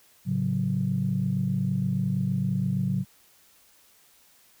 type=chord; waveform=sine; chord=F# minor; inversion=first; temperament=equal; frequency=110 / 138.59 / 185 Hz; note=A2 / C#3 / F#3; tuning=0 / 0 / 0 cents; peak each=-30 / -27 / -26 dBFS; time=0.25-3.05 s; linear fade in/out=50 ms; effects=tanh soft clip ceiling -14 dBFS + white hiss -59 dBFS RMS until 4.6 s